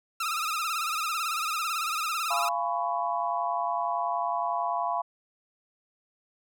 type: tone with vibrato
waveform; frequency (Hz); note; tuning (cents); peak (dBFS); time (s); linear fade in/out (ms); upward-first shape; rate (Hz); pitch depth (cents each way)
sawtooth; 1287; E6; -42; -24; 0.2-2.49; 5; sine; 18; 100
type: chord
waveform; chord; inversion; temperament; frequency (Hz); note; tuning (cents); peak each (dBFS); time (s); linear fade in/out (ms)
sine; C# dominant seventh; first; just; 693 / 831.5 / 997.9 / 1108.7; E#5 / G#5 / B5 / C#6; -14 / +2 / +18 / 0; -30 / -34 / -30 / -34; 2.3-5.02; 10
effects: none